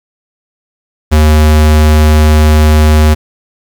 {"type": "tone", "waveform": "square", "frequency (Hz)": 76.7, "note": "D#2", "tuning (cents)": -24, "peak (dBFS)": -4, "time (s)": [1.11, 3.15], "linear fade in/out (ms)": 20, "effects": ["7-bit"]}